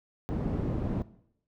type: low-pass noise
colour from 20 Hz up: white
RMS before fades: -31 dBFS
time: 0.29-1.02 s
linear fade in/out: 0 ms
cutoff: 250 Hz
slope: 12 dB/octave
effects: noise-tail reverb RT60 0.7 s tail -18 dB re dry